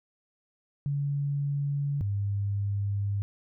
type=tone pair in turn; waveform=sine; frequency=142.2 / 100.59 Hz; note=C#3 / G2; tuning=+45 / +45 cents; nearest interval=tritone; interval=600 cents; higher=first; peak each=-26 dBFS; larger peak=neither; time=0.86-2.01 / 2.01-3.22 s; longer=second; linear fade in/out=0 ms; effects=none